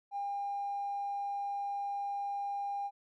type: tone with tanh clipping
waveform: triangle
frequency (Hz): 804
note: G5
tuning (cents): +44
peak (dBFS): -33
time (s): 0.11-2.91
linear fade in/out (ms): 50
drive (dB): 1
effects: none